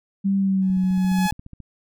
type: tone with pitch glide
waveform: sine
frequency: 196 to 185.64 Hz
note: G3 to F#3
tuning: 0 to +6 cents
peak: -17 dBFS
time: 0.24-1.28 s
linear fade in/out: 20 ms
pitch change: -94 cents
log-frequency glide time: 0.37-0.8 s
type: tone with exponential growth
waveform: sawtooth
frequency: 847 Hz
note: G#5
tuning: 34 cents sharp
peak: -17 dBFS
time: 0.62-1.31 s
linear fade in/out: 0 ms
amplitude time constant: 150 ms
type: click train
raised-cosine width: 5 ms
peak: -27 dBFS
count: 14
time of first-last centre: 0.7-1.603 s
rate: 14.4 Hz
effects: none